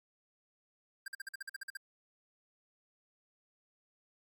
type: tone bursts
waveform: square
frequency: 1592 Hz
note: G6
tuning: 26 cents sharp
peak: -40 dBFS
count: 11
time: 1.06-1.771 s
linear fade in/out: 5 ms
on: 21 ms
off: 48 ms
effects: Opus 48 kbps